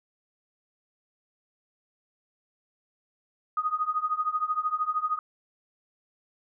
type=tone with tremolo; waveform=sine; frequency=1244.5 Hz; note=D#6; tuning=in tune; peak=-21 dBFS; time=3.57-5.19 s; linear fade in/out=2 ms; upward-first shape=triangle; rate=13 Hz; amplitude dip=95%; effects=none